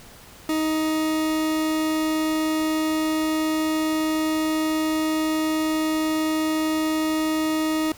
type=tone; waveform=40% pulse; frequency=313.5 Hz; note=D#4; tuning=13 cents sharp; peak=-20 dBFS; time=0.49-7.92 s; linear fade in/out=2 ms; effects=pink hiss -46 dBFS RMS until 7.97 s